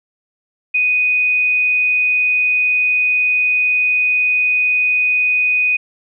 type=tone; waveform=sine; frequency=2489 Hz; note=D#7; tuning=in tune; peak=-12 dBFS; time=0.74-5.77 s; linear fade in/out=10 ms; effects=none